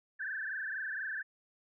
sine tone with frequency modulation, 1648 Hz, G#6, 14 cents flat, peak -35 dBFS, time 0.19-1.23 s, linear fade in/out 20 ms, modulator 24.2 Hz, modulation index 5.4, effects none

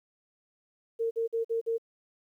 sine tone bursts, 457.2 Hz, A#4, 34 cents flat, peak -26 dBFS, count 5, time 0.99-1.782 s, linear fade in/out 20 ms, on 120 ms, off 48 ms, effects 11-bit

